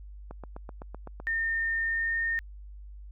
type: click train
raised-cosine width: 1 ms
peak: -27 dBFS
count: 8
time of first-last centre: 0.31-1.201 s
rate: 7.86 Hz
type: tone with pitch glide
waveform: sine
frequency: 1819 to 1830.6 Hz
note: A#6 to A#6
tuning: -43 to -32 cents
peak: -26 dBFS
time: 1.27-2.39 s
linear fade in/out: 0 ms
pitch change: +11 cents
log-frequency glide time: 1.83-2.18 s
effects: added 50 Hz sine -42 dBFS peak until 3.11 s